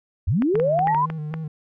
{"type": "linear sweep", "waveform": "sine", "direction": "up", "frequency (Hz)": [65.41, 1046.5], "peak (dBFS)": -17, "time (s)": [0.27, 1.06], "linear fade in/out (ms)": 10}
{"type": "clicks", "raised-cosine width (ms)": 0.5, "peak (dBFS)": -15, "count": 8, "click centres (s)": [0.422, 0.555, 0.599, 0.791, 0.872, 0.947, 1.101, 1.34]}
{"type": "tone with vibrato", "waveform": "triangle", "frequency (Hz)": 155.56, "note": "D#3", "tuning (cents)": 0, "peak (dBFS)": -25, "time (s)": [0.54, 1.48], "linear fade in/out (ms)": 5, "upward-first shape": "square", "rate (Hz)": 3.9, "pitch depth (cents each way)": 46}
{"type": "tone with exponential decay", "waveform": "sine", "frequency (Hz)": 1911, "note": "A#6", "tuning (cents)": 43, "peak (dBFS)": -25, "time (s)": [0.88, 1.05], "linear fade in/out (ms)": 1, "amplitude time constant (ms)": 35}
{"effects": []}